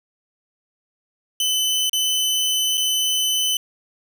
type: tone with dropouts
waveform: sawtooth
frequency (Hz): 3027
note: F#7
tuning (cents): +39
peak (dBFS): -15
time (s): 1.4-3.57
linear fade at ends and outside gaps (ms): 2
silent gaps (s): 1.896-1.931 / 2.773-2.777
effects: none